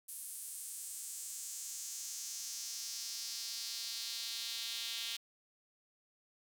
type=tone with high-pass filter sweep; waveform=sawtooth; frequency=230.7 Hz; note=A#3; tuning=18 cents flat; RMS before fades=-43 dBFS; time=0.08-5.17 s; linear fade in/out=10 ms; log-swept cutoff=9900 to 3400 Hz; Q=2.7; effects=none